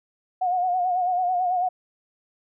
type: tone with vibrato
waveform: sine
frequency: 725 Hz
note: F#5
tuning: 35 cents flat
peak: -20 dBFS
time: 0.41-1.69 s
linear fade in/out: 10 ms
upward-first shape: sine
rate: 9.1 Hz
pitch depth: 53 cents each way
effects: none